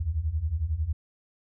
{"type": "beating tone pair", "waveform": "sine", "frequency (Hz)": [72.1, 83.1], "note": ["D2", "E2"], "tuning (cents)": [-31, 15], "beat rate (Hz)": 11, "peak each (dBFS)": [-30, -27], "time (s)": [0, 0.93], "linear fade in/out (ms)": 10, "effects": []}